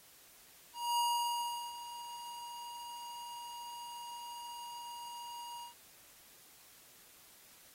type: tone with ADSR envelope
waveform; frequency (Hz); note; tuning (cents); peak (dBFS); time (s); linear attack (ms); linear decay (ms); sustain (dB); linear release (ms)
square; 951; A#5; +34; -30; 0.73-5.74; 240; 750; -15; 110
effects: white hiss -60 dBFS RMS until 7.74 s + AAC 48 kbps